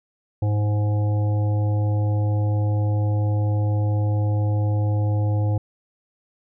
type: harmonic tone with a mistuned harmonic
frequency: 104.3 Hz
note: G#2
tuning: 8 cents sharp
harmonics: 1 / 3 / 5 / 7 / 8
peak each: -18 / -32 / -33 / -38 / -39 dBFS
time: 0.42-5.58 s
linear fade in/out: 5 ms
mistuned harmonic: 3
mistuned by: +24 cents
effects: none